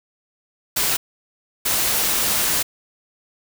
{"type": "noise bursts at uneven times", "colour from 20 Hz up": "white", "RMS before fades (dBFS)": -20, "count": 2, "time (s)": [[0.76, 0.97], [1.65, 2.63]], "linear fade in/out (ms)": 10, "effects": []}